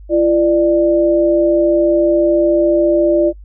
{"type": "tone pair together", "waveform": "sine", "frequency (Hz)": [339.8, 594.2], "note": ["F4", "D5"], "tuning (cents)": [-47, 20], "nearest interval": "minor seventh", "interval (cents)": 967, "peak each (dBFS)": -12, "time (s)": [0.09, 3.33], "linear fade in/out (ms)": 50, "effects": ["noise-tail reverb RT60 0.1 s tail -26 dB re dry", "added 50 Hz sine -33 dBFS peak until 3.44 s"]}